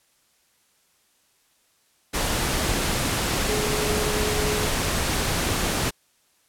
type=tone in noise; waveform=sine; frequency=422.5 Hz; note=G#4; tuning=30 cents sharp; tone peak=-27 dBFS; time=3.47-4.68 s; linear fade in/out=20 ms; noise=pink; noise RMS=-24 dBFS; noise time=2.13-5.91 s; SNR=-6 dB; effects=white hiss -64 dBFS RMS until 6.48 s + low-pass 12000 Hz 12 dB/octave